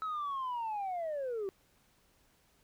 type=linear sweep; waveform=sine; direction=down; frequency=1300 to 374.3 Hz; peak=-32 dBFS; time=0.02-1.49 s; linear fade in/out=0 ms; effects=tanh soft clip ceiling -32 dBFS + pink hiss -69 dBFS RMS until 2.63 s

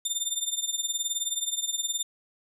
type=tone with tremolo; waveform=20% pulse; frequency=3600 Hz; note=A7; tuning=39 cents sharp; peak=-18 dBFS; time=0.05-2.03 s; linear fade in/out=5 ms; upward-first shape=triangle; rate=19 Hz; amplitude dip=90%; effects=none

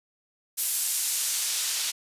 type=noise with band-pass filter sweep; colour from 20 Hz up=white; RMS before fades=-28 dBFS; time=0.57-1.92 s; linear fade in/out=20 ms; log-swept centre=11000 to 4700 Hz; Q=0.77; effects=resampled to 32000 Hz

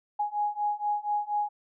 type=beating tone pair; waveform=sine; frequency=829 / 833.2 Hz; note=G#5 / G#5; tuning=-3 / +5 cents; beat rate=4.2 Hz; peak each=-30 / -29 dBFS; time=0.19-1.49 s; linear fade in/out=10 ms; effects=none

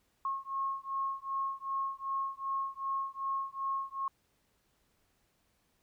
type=beating tone pair; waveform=sine; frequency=1084 / 1086.6 Hz; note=C#6 / C#6; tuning=-39 / -35 cents; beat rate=2.6 Hz; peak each=-36 / -36 dBFS; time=0.25-4.08 s; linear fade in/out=2 ms; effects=pink hiss -74 dBFS RMS until 5.82 s

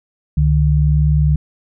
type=tone pair together; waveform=sine; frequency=70.32 / 150.3 Hz; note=C#2 / D3; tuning=+25 / +40 cents; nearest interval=octave + minor second; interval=1315 cents; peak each=-13 dBFS; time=0.37-1.36 s; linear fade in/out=5 ms; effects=none

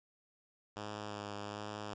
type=tone with vibrato; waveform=5% pulse; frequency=103.83 Hz; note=G#2; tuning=in tune; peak=-30 dBFS; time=0.76-1.94 s; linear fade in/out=5 ms; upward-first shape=sine; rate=1.3 Hz; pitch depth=21 cents each way; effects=resampled to 16000 Hz

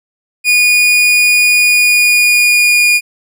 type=tone with pitch glide; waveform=40% pulse; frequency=2453 to 2437 Hz; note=D#7 to D#7; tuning=-25 to -37 cents; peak=-6 dBFS; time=0.44-3.01 s; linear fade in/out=50 ms; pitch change=-12 cents; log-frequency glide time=1.6-2.84 s; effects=none

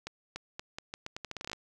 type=accelerating click train; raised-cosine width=0.2 ms; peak=-21 dBFS; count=16; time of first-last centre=0.07-1.532 s; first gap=290 ms; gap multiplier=0.81; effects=none

